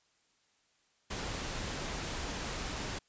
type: noise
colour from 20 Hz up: pink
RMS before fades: -38 dBFS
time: 1.1-2.99 s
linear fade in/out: 10 ms
effects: white hiss -72 dBFS RMS until 3.08 s + resampled to 16000 Hz